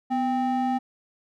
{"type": "ring-modulated tone", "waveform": "triangle", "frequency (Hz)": 520, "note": "C5", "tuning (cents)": -11, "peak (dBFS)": -17, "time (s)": [0.1, 0.79], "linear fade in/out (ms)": 20, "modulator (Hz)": 270, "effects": []}